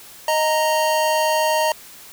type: tone pair together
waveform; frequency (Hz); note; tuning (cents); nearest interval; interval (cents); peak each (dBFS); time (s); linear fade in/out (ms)
square; 623 / 927.3; D#5 / A#5; +2 / -9; perfect fifth; 689; -20; 0.28-1.72; 2
effects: white hiss -42 dBFS RMS until 2.12 s